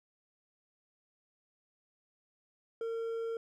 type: tone with hard clipping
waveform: triangle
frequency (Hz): 456.7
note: A#4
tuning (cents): -36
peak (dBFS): -35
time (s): 2.81-3.37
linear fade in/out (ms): 2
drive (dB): 7
effects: none